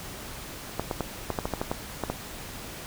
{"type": "clicks", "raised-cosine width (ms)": 1, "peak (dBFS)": -13, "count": 11, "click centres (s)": [0.796, 0.912, 1.007, 1.303, 1.388, 1.455, 1.537, 1.615, 1.715, 2.037, 2.1], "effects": ["pink hiss -40 dBFS RMS until 2.86 s"]}